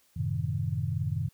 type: chord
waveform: sine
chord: F# diminished seventh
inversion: none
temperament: equal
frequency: 92.5 / 110 / 130.81 / 155.56 Hz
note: F#2 / A2 / C3 / Eb3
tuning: 0 / 0 / 0 / 0 cents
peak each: -33 dBFS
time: 0.16-1.29 s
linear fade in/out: 10 ms
effects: white hiss -66 dBFS RMS until 1.33 s